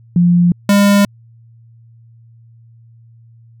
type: tone pair in turn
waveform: sine / square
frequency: 174.61 / 201.8 Hz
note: F3 / G#3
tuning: 0 / -49 cents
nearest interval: minor third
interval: 251 cents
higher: second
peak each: -7 / -8 dBFS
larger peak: first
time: 0.16-0.52 / 0.69-1.05 s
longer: neither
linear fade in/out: 2 ms
effects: added 115 Hz sine -41 dBFS peak until 3.6 s